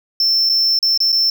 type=tone with dropouts; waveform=triangle; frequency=5350 Hz; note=E8; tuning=25 cents sharp; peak=-11 dBFS; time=0.2-1.3 s; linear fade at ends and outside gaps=2 ms; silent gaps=0.492-0.496 / 0.79-0.827 / 0.976-1.003 / 1.121-1.126 s; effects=none